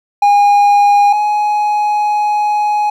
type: tone pair in turn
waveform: triangle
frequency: 816 / 837 Hz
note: G#5 / G#5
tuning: -31 / +13 cents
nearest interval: unison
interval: 44 cents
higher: second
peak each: -4 / -9 dBFS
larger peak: first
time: 0.22-1.13 / 1.13-2.9 s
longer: second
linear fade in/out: 5 ms
effects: none